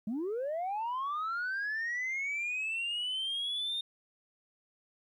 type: linear sweep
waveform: sine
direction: up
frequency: 198.5 to 3669 Hz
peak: -30 dBFS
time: 0.07-3.81 s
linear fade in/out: 5 ms
effects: tanh soft clip ceiling -30 dBFS + 12-bit

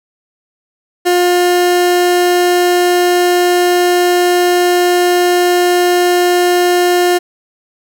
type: tone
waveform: 30% pulse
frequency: 355.3 Hz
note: F4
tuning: 30 cents sharp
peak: -6 dBFS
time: 1.05-7.19 s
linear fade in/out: 20 ms
effects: none

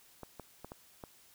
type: clicks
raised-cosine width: 1 ms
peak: -30 dBFS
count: 5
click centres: 0.233 / 0.397 / 0.646 / 0.719 / 1.038 s
effects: white hiss -62 dBFS RMS until 1.34 s

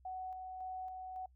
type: tone with tremolo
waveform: sine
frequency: 746 Hz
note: F#5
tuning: 14 cents sharp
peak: -40 dBFS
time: 0.05-1.26 s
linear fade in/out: 5 ms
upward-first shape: square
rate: 1.8 Hz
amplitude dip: 30%
effects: noise-tail reverb RT60 0.1 s tail -24 dB re dry + added 63 Hz sine -62 dBFS peak until 1.35 s

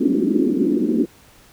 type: band-pass noise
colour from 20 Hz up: white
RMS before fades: -18 dBFS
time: 0-1.06 s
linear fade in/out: 10 ms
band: 210 to 360 Hz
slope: 48 dB/octave
effects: pink hiss -50 dBFS RMS until 1.52 s

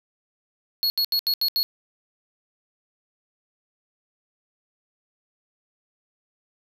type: tone bursts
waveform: square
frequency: 4335 Hz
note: C#8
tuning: 39 cents flat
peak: -20 dBFS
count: 6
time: 0.83-1.63 s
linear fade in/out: 0 ms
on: 70 ms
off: 76 ms
effects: 10-bit

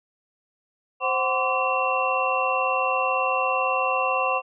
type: tone cluster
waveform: sine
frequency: 524 / 750 / 1030 / 1148 / 2717 Hz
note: C5 / F#5 / C6 / D6 / F7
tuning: +2 / +23 / -28 / -40 / -48 cents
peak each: -27 dBFS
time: 1-4.42 s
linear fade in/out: 50 ms
effects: none

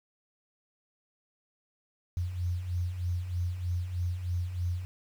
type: beating tone pair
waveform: sine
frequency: 86 / 89.2 Hz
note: F2 / F2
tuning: -26 / +37 cents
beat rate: 3.2 Hz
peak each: -37 / -30 dBFS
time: 2.17-4.85 s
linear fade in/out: 0 ms
effects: 9-bit

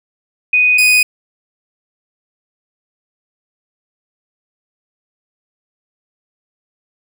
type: tone pair in turn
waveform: sine / 40% pulse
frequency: 2489 / 2489 Hz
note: D#7 / D#7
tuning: 0 / 0 cents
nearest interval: unison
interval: 0 cents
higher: neither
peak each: -8 / -7 dBFS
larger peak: second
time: 0.53-0.78 / 0.78-1.03 s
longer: neither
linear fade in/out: 5 ms
effects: none

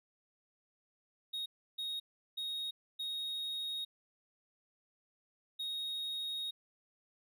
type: tone bursts at uneven times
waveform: triangle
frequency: 3748 Hz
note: A#7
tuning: 9 cents sharp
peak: -35 dBFS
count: 5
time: 1.33-1.46 / 1.78-2 / 2.37-2.71 / 2.99-3.85 / 5.59-6.51 s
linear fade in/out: 10 ms
effects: none

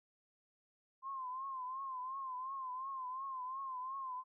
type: tone with vibrato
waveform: sine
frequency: 1046.5 Hz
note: C6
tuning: in tune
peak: -40 dBFS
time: 1.02-4.24 s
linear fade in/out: 50 ms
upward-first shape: triangle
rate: 2.8 Hz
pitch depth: 91 cents each way
effects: none

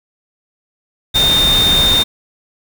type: tone in noise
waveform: sine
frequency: 3642 Hz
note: A#7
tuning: 41 cents flat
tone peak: -10 dBFS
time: 1.14-2.04 s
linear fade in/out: 20 ms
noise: pink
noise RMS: -18 dBFS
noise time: 1.14-2.04 s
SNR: +5 dB
effects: none

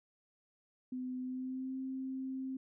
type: tone with pitch glide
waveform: sine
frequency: 254.1 to 263.2 Hz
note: B3 to C4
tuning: +49 to +10 cents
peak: -37 dBFS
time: 0.92-2.57 s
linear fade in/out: 5 ms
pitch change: +61 cents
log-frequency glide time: 1.2-1.78 s
effects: none

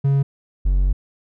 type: tone pair in turn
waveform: triangle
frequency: 138.5 / 46.57 Hz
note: C#3 / F#1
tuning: -1 / +12 cents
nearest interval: octave + perfect fifth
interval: 1887 cents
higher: first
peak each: -12 dBFS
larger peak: neither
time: 0.04-0.23 / 0.65-0.93 s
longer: second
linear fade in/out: 10 ms
effects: none

